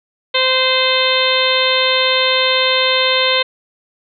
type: harmonic tone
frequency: 518 Hz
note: C5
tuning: 17 cents flat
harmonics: 1 / 2 / 3 / 4 / 5 / 6 / 7 / 8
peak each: -18 / -21 / -24 / -20 / -22 / -20 / -18 / -22 dBFS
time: 0.34-3.43 s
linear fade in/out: 10 ms
effects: none